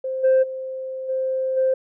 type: tone with level steps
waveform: sine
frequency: 523.3 Hz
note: C5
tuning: in tune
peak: -23 / -11 / -27 / -20 / -15 dBFS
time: 0.04-1.74 s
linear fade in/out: 5 ms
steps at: 0.23 / 0.42 / 1.08 / 1.56 s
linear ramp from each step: 20 ms
effects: tanh soft clip ceiling -11 dBFS